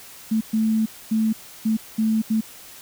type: tone bursts at uneven times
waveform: sine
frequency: 220 Hz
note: A3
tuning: in tune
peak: -17 dBFS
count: 6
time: 0.31-0.41 / 0.53-0.86 / 1.11-1.33 / 1.65-1.77 / 1.98-2.22 / 2.3-2.41 s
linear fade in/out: 10 ms
effects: white hiss -43 dBFS RMS until 2.81 s